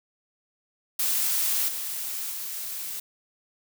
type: noise with level steps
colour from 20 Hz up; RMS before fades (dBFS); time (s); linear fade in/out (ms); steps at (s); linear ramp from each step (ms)
blue; -25 / -32 / -34; 0.99-3; 5; 1.68 / 2.31; 5
effects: none